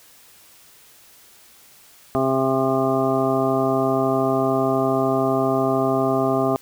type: harmonic tone with a mistuned harmonic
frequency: 132.9 Hz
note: C3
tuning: 27 cents sharp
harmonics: 1 / 2 / 3 / 4 / 5 / 6 / 8 / 9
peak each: -28 / -23 / -23 / -33 / -22 / -29 / -30 / -28 dBFS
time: 2.15-6.56 s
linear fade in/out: 0 ms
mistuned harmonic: 9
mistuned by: +16 cents
effects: white hiss -50 dBFS RMS until 6.61 s